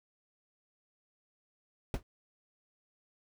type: noise with exponential decay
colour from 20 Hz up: brown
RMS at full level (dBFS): -28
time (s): 1.94-2.03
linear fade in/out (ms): 1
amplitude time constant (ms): 19
effects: none